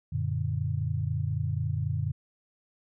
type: chord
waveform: sine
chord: Gb augmented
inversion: none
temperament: equal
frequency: 92.5 / 116.54 / 146.83 Hz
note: Gb2 / Bb2 / D3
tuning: 0 / 0 / 0 cents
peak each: -31 dBFS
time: 0.12-2.12 s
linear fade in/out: 10 ms
effects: none